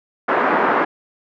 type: band-pass noise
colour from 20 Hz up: white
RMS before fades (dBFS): -17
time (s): 0.28-0.85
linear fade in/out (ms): 10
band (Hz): 220 to 1500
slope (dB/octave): 24
effects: none